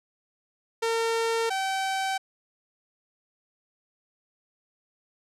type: tone pair in turn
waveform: sawtooth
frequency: 456.2 / 769.8 Hz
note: A#4 / G5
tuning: -37 / -32 cents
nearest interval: major sixth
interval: 905 cents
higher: second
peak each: -20 / -22 dBFS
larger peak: first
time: 0.82-1.5 / 1.5-2.18 s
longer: neither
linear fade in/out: 10 ms
effects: low-pass 9000 Hz 12 dB/octave